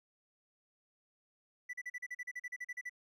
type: tone bursts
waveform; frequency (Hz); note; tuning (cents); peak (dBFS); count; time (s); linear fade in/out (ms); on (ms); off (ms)
triangle; 1975.5; B6; 0; -37; 15; 1.69-2.896; 10; 44; 39
effects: none

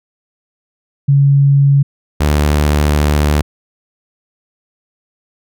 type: tone pair in turn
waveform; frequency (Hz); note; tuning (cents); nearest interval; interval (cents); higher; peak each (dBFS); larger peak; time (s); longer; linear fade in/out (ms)
sine / sawtooth; 140 / 74.16; C#3 / D2; +18 / +17; major seventh; 1101; first; -6; neither; 1.08-1.83 / 2.2-3.42; second; 10
effects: none

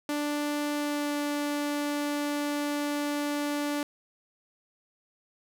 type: tone with pitch glide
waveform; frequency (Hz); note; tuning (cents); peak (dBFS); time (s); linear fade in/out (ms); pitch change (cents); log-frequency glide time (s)
sawtooth; 293.7 to 291.5; D4 to D4; 0 to -13; -24; 0.09-3.83; 2; -13; 0.73-1.16
effects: none

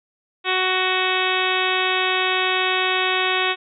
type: harmonic tone with a mistuned harmonic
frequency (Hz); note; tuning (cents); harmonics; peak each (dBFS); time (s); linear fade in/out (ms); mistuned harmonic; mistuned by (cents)
371.6; F#4; +7; 1 / 2 / 3 / 4 / 5 / 6 / 7 / 8 / 9 / 10; -26 / -27 / -26 / -28 / -27 / -28 / -25 / -31 / -28 / -29; 0.44-3.56; 50; 8; +28
effects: none

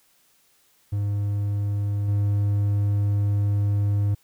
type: tone with level steps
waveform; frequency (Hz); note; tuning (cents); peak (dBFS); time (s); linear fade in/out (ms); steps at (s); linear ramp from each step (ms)
triangle; 101.9; G#2; -32; -20 / -17; 0.92-4.15; 10; 2.08; 5
effects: white hiss -62 dBFS RMS until 4.23 s

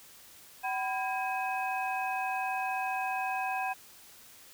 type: tone cluster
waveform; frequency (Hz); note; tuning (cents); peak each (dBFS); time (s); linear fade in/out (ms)
sine; 761 / 996 / 1625 / 2540; F#5 / B5 / G#6 / D#7; +48 / +14 / -38 / +35; -32 / -38 / -39 / -37; 0.63-3.74; 20
effects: white hiss -54 dBFS RMS until 4.53 s

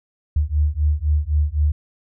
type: beating tone pair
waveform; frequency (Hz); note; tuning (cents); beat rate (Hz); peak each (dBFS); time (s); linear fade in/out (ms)
sine; 73 / 76.9; D2 / D#2; -10 / -20; 3.9; -19; 0.36-1.72; 5
effects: none

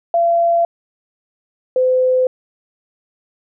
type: tone pair in turn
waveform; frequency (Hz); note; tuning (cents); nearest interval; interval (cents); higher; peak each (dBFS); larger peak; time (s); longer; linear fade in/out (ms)
sine; 681 / 511.1; F5 / C5; -44 / -41; perfect fourth; 497; first; -11; neither; 0.14-0.65 / 1.76-2.27; neither; 2
effects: none

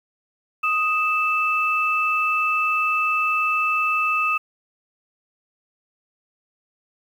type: tone pair together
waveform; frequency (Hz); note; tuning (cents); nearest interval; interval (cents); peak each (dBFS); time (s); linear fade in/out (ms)
sine; 1249.2 / 2637; D#6 / E7; +7 / 0; octave + minor second; 1293; -21; 0.63-4.38; 10
effects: 8-bit

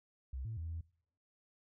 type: tone with pitch steps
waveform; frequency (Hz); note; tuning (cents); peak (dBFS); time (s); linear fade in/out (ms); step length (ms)
sine; 65.3 / 111.4 / 82 / 82.5; C2 / A2 / E2 / E2; -3 / +22 / -9 / +2; -38; 0.33-0.81; 5; 120
effects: noise-tail reverb RT60 0.6 s tail -22 dB re dry + tanh soft clip ceiling -34 dBFS

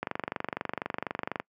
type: click train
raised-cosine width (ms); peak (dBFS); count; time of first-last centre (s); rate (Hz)
0.5; -15; 34; 0.03-1.399; 24.1
effects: noise-tail reverb RT60 0.1 s tail -26 dB re dry + high-pass 150 Hz 12 dB/octave

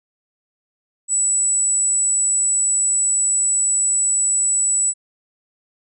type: tone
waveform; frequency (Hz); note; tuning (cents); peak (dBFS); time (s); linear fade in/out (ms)
sine; 7902; B8; 0; -15; 1.08-4.94; 50
effects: none

